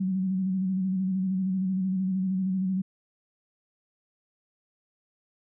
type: tone with vibrato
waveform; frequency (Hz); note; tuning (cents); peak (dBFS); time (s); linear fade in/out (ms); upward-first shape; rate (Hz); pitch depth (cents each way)
sine; 188.2; F#3; +30; -24; 0-2.82; 10; square; 13; 35
effects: none